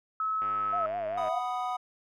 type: tone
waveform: sine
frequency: 1293 Hz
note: E6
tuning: 34 cents flat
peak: -27 dBFS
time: 0.2-0.86 s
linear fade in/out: 2 ms
type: click train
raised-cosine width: 0.5 ms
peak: -28 dBFS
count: 89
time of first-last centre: 0.42-1.283 s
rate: 102 Hz
type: tone with vibrato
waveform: sine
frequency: 670 Hz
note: E5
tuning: 28 cents sharp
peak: -30 dBFS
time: 0.72-1.4 s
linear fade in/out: 20 ms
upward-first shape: triangle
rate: 5 Hz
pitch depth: 130 cents each way
type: chord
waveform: triangle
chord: B major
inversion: second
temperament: equal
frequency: 740 / 987.8 / 1244.5 Hz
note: F#5 / B5 / D#6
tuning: 0 / 0 / 0 cents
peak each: -30 / -35 / -33 dBFS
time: 1.17-1.77 s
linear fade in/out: 10 ms
effects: none